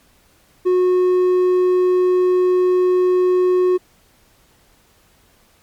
sine tone with hard clipping, 364.6 Hz, F#4, 25 cents flat, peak -13 dBFS, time 0.65-3.78 s, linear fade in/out 20 ms, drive 3 dB, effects pink hiss -55 dBFS RMS until 5.62 s + MP3 96 kbps

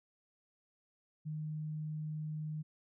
sine tone, 153.9 Hz, D#3, 19 cents flat, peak -37 dBFS, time 1.25-2.63 s, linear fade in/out 20 ms, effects none

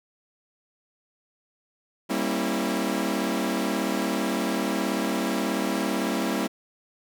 sawtooth chord, G diminished seventh, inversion none, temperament equal with one note detuned, 196 / 233.1 / 271.3 / 329.6 Hz, G3 / Bb3 / Db4 / Fb4, 0 / 0 / -37 / 0 cents, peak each -26 dBFS, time 2.09-6.48 s, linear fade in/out 20 ms, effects none

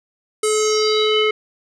square tone with low-pass filter sweep, 429.7 Hz, A4, 41 cents flat, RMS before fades -17 dBFS, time 0.43-1.31 s, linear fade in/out 5 ms, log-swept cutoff 9100 to 2500 Hz, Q 6, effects none

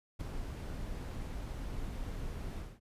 brown noise with ADSR envelope, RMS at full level -34 dBFS, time 0.19-2.8 s, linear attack 20 ms, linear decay 4 ms, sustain -6 dB, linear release 220 ms, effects resampled to 32000 Hz

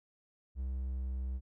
triangle tone with pitch glide, 64.9 to 64.3 Hz, C2 to C2, -13 to -30 cents, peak -32 dBFS, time 0.55-1.41 s, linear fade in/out 50 ms, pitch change -17 cents, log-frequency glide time 0.72-1.14 s, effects none

